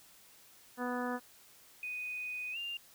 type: harmonic tone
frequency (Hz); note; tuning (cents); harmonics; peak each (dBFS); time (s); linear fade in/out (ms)
246.9; B3; 0; 1 / 2 / 3 / 4 / 5 / 6 / 7; -37 / -40 / -42 / -43 / -44 / -45 / -45; 0.77-1.2; 50
type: tone with pitch glide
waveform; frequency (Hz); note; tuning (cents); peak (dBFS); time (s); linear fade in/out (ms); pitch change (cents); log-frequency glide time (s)
sine; 2489 to 2794; D#7 to F7; 0 to 0; -37; 1.83-2.77; 2; +200; 2.52-2.57
effects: white hiss -60 dBFS RMS until 2.94 s